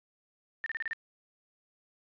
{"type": "tone bursts", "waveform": "sine", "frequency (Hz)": 1806, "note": "A6", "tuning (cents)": 45, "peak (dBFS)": -31, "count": 6, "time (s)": [0.64, 0.932], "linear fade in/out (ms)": 0, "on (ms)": 22, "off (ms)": 32, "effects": ["resampled to 11025 Hz", "11-bit"]}